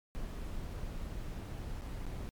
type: noise with dropouts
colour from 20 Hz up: brown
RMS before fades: -40 dBFS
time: 0.15-2.29 s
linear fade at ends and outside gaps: 0 ms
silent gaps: 0.927-0.931 / 1.812-1.819 / 2.054-2.066 s
effects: MP3 96 kbps